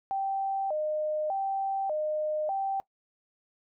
sine tone with vibrato, 691 Hz, F5, 19 cents flat, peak -27 dBFS, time 0.11-2.8 s, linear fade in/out 0 ms, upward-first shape square, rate 0.84 Hz, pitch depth 210 cents each way, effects noise-tail reverb RT60 0.1 s tail -20 dB re dry

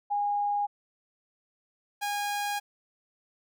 sine / sawtooth tone pair in turn, 819 / 819 Hz, G#5 / G#5, -24 / -24 cents, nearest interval unison, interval 0 cents, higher neither, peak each -25 dBFS, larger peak neither, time 0.1-0.67 / 2.01-2.6 s, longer second, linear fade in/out 20 ms, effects none

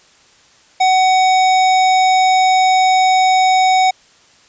square tone, 750 Hz, F#5, 23 cents sharp, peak -10 dBFS, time 0.8-3.91 s, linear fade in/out 10 ms, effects white hiss -49 dBFS RMS until 4.48 s + resampled to 16000 Hz

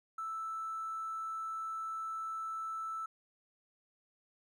triangle tone with hard clipping, 1318.5 Hz, E6, in tune, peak -37 dBFS, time 0.18-3.06 s, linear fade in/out 5 ms, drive 3 dB, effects none

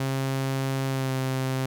sawtooth tone with pitch glide, 134.3 to 131.61 Hz, C3 to C3, +46 to +11 cents, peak -21 dBFS, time 0-1.66 s, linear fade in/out 5 ms, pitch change -35 cents, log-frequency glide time 0.89-1.13 s, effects none

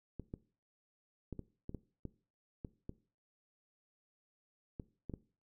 clicks, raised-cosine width 3 ms, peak -29 dBFS, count 12, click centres 0.197 / 0.339 / 1.327 / 1.393 / 1.694 / 1.747 / 2.053 / 2.648 / 2.894 / 4.798 / 5.097 / 5.138 s, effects noise-tail reverb RT60 0.4 s tail -19 dB re dry

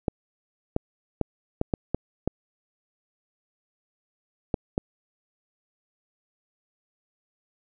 clicks, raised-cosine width 2 ms, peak -10 dBFS, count 9, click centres 0.082 / 0.764 / 1.213 / 1.614 / 1.738 / 1.946 / 2.276 / 4.542 / 4.779 s, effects none

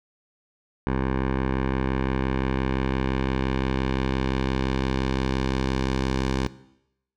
10% pulse tone with low-pass filter sweep, 65.8 Hz, C2, 10 cents sharp, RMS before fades -25 dBFS, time 0.87-6.47 s, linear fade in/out 0 ms, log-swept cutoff 1700 to 5700 Hz, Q 1, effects noise-tail reverb RT60 0.8 s tail -17 dB re dry

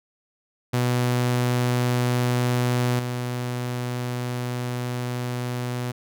sawtooth tone with level steps, 123.3 Hz, B2, 2 cents flat, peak -16 / -22 dBFS, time 0.73-5.92 s, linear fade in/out 10 ms, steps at 2.99 s, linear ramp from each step 2 ms, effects none

